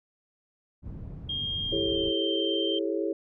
white low-pass noise, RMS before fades -39 dBFS, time 0.82-2.13 s, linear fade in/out 50 ms, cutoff 130 Hz, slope 12 dB/octave
sine tone with pitch glide, 3224 to 3139 Hz, G7 to G7, +48 to +2 cents, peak -29 dBFS, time 1.29-2.79 s, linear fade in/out 5 ms, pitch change -46 cents, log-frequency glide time 1.62-2.05 s
sine chord, A dominant seventh, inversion second, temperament just, 330 / 396 / 440 / 550 Hz, E4 / G4 / A4 / C#5, +2 / +18 / 0 / -14 cents, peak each -30 / -31 / -33 / -34 dBFS, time 1.72-3.13 s, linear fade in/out 5 ms
effects none

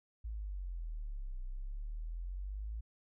sine exponential two-way sweep, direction down then up, 56 to 30.63 to 56 Hz, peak -38 dBFS, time 0.24-2.81 s, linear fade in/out 10 ms, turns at 1.41 s, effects none

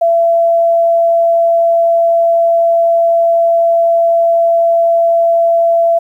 sine tone, 673 Hz, E5, 36 cents sharp, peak -7 dBFS, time 0.01-5.99 s, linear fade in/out 10 ms, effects 8-bit

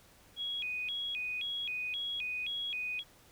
sine tone with vibrato, 2874 Hz, F7, 49 cents sharp, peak -34 dBFS, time 0.36-3.04 s, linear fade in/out 50 ms, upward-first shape square, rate 1.9 Hz, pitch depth 250 cents each way, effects pink hiss -61 dBFS RMS until 3.31 s

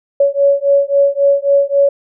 sine beating tone pair, 559 / 562.7 Hz, C#5 / C#5, +14 / +26 cents, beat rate 3.7 Hz, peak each -12 dBFS, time 0.2-1.89 s, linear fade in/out 5 ms, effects none

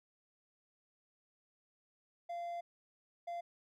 triangle tone bursts at uneven times, 690 Hz, F5, 21 cents flat, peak -37 dBFS, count 2, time 2.29-2.61 / 3.27-3.41 s, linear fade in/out 10 ms, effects none

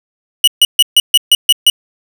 45% pulse tone bursts, 2932 Hz, F#7, 16 cents flat, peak -3 dBFS, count 8, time 0.44-1.7 s, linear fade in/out 2 ms, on 35 ms, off 140 ms, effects none

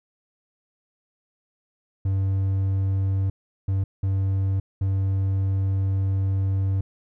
triangle tone bursts at uneven times, 96.6 Hz, G2, 25 cents flat, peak -18 dBFS, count 4, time 2.05-3.3 / 3.68-3.84 / 4.03-4.6 / 4.81-6.81 s, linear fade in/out 5 ms, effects none

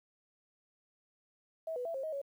sine tone with pitch steps, 647 / 494.9 / 666 / 536 / 630 / 558 Hz, E5 / B4 / E5 / C5 / D#5 / C#5, -32 / +4 / +18 / +42 / +21 / +11 cents, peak -35 dBFS, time 1.67-2.216 s, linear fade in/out 5 ms, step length 91 ms, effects 11-bit

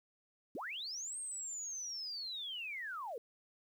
sine linear two-way sweep, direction up then down, 179.3 to 8600 to 423.9 Hz, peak -40 dBFS, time 0.55-3.18 s, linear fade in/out 2 ms, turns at 1.18 s, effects 11-bit

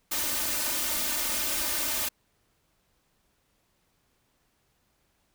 white noise with comb filter, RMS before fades -29 dBFS, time 0.11-2.09 s, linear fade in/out 10 ms, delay 3.3 ms, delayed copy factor +0.95, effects pink hiss -71 dBFS RMS until 5.34 s

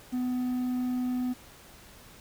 triangle tone with quantisation, 250.4 Hz, B3, 24 cents sharp, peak -25 dBFS, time 0.12-1.34 s, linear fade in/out 20 ms, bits 9, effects pink hiss -52 dBFS RMS until 2.2 s

